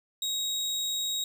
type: tone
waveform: 30% pulse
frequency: 3789 Hz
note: A#7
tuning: 27 cents sharp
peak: -26 dBFS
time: 0.22-1.24 s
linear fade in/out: 2 ms
effects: none